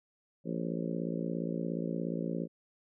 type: harmonic tone with a mistuned harmonic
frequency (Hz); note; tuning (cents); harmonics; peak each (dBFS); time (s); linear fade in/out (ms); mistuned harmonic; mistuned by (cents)
57.1; A#1; -35; 3 / 4 / 5 / 6 / 7 / 8 / 9 / 10; -36 / -38 / -40 / -42 / -43 / -44 / -45 / -46; 0.44-2.48; 50; 10; -65
effects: none